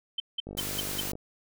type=tone bursts; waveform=sine; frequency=3097 Hz; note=G7; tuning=22 cents flat; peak=-27 dBFS; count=5; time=0.18-1.005 s; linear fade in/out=5 ms; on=21 ms; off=180 ms
type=click train; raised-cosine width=2 ms; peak=-26 dBFS; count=35; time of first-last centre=0.47-1.154 s; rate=49.7 Hz
type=noise; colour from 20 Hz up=white; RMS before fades=-35 dBFS; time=0.57-1.12 s; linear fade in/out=5 ms
effects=none